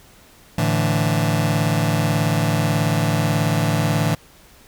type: chord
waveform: sawtooth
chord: A suspended fourth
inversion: none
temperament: just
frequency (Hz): 110 / 146.67 / 165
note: A2 / D3 / E3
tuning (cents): 0 / -2 / +2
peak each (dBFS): -17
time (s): 0.58-4.15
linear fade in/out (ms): 5
effects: pink hiss -49 dBFS RMS until 4.67 s